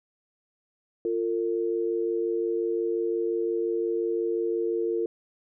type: tone pair together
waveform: sine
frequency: 347.5 / 453.2 Hz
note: F4 / A#4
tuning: -9 / -49 cents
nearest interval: perfect fourth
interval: 460 cents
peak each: -27 dBFS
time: 1.05-5.06 s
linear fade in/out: 2 ms
effects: none